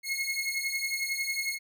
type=beating tone pair; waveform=sawtooth; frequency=2162 / 2173 Hz; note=C#7 / C#7; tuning=-44 / -35 cents; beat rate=11 Hz; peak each=-29 dBFS; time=0.03-1.59 s; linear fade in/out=50 ms; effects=none